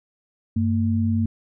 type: tone pair together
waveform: sine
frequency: 96.1 / 227.3 Hz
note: G2 / A#3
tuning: -34 / -43 cents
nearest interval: octave + minor third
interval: 1491 cents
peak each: -21 dBFS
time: 0.56-1.26 s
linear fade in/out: 5 ms
effects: none